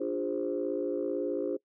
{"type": "chord", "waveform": "sine", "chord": "D half-diminished seventh", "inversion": "none", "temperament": "equal with one note detuned", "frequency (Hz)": [293.7, 349.2, 407.5, 523.3], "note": ["D4", "F4", "Ab4", "C5"], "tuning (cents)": [0, 0, -33, 0], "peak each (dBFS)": -34, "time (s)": [0, 1.57], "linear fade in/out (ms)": 10, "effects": ["noise-tail reverb RT60 0.1 s tail -22 dB re dry", "tanh soft clip ceiling -20 dBFS"]}